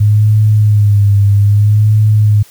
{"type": "tone with vibrato", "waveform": "sine", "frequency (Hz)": 103.83, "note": "G#2", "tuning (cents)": 0, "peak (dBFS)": -5, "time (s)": [0, 2.43], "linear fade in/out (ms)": 10, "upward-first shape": "sine", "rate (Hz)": 0.62, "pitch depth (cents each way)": 54, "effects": ["white hiss -42 dBFS RMS until 2.5 s"]}